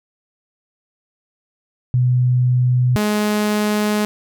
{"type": "tone pair in turn", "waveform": ["sine", "sawtooth"], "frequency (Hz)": [125, 210.2], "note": ["B2", "G#3"], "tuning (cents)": [21, 21], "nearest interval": "major sixth", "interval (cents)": 900, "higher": "second", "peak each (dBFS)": -12, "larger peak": "neither", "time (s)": [[1.94, 2.96], [2.96, 4.05]], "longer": "second", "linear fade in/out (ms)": 0, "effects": []}